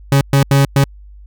40% pulse tone bursts at uneven times, 138.59 Hz, C#3, in tune, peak -7 dBFS, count 4, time 0.12-0.21 / 0.33-0.43 / 0.51-0.65 / 0.76-0.84 s, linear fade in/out 2 ms, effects added 50 Hz sine -35 dBFS peak until 1.26 s

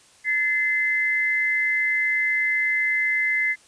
sine tone pair together, 1732 / 2060 Hz, A6 / C7, -28 / -28 cents, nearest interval minor third, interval 300 cents, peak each -27 / -20 dBFS, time 0.24-3.56 s, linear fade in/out 50 ms, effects white hiss -54 dBFS RMS until 3.67 s + resampled to 22050 Hz

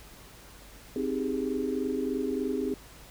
sine chord, Ab major seventh, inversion first, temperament equal, 261.6 / 311.1 / 392 / 415.3 Hz, C4 / Eb4 / G4 / Ab4, 0 / 0 / 0 / 0 cents, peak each -31 / -35 / -34 / -33 dBFS, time 0.96-2.74 s, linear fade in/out 2 ms, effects added 50 Hz sine -53 dBFS peak until 3.1 s + pink hiss -51 dBFS RMS until 3.1 s

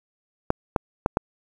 clicks, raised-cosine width 1 ms, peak -5 dBFS, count 4, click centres 0.504 / 0.762 / 1.061 / 1.171 s, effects 7-bit

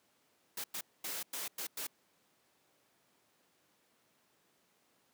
white noise bursts at uneven times, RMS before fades -40 dBFS, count 6, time 0.57-0.64 / 0.74-0.81 / 1.04-1.23 / 1.33-1.48 / 1.58-1.67 / 1.77-1.87 s, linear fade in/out 5 ms, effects pink hiss -72 dBFS RMS until 5.13 s + high-pass 200 Hz 12 dB/octave

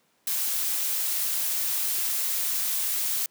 blue noise, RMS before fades -27 dBFS, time 0.27-3.26 s, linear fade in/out 2 ms, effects pink hiss -67 dBFS RMS until 3.3 s + high-pass 200 Hz 12 dB/octave

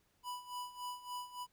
square tone with tremolo, 987.8 Hz, B5, in tune, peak -40 dBFS, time 0.23-1.47 s, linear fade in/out 50 ms, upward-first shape sine, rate 3.5 Hz, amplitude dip 80%, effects pink hiss -75 dBFS RMS until 1.52 s

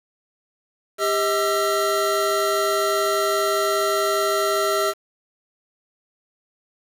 square tone cluster, 398.6 / 636 / 1344 Hz, G4 / D#5 / E6, +29 / +38 / +33 cents, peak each -24 dBFS, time 0.98-4.94 s, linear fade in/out 50 ms, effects resampled to 32000 Hz + 7-bit

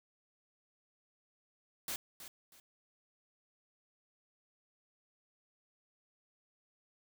white noise with echo, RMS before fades -39 dBFS, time 1.88-1.96 s, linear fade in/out 2 ms, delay 320 ms, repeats 2, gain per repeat -11 dB, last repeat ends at 2.6 s, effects none

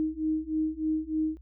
sine beating tone pair, 311.1 / 314.4 Hz, D#4 / D#4, 0 / +18 cents, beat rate 3.3 Hz, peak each -30 / -29 dBFS, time 0-1.37 s, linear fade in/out 0 ms, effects added 61 Hz sine -47 dBFS peak until 1.41 s

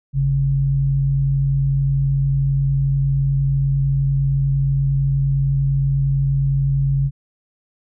sine tone pair together, 48.66 / 137.4 Hz, G1 / C#3, -12 / -15 cents, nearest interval octave + tritone, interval 1797 cents, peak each -24 / -15 dBFS, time 0.13-7.11 s, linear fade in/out 50 ms, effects none

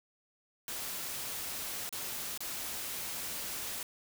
white noise with dropouts, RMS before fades -39 dBFS, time 0.68-3.83 s, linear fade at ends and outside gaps 1 ms, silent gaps 1.892-1.926 / 2.376-2.405 s, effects none

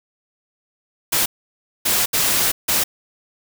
white noise bursts at uneven times, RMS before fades -18 dBFS, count 4, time 1.12-1.26 / 1.85-2.06 / 2.13-2.52 / 2.68-2.84 s, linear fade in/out 10 ms, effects none

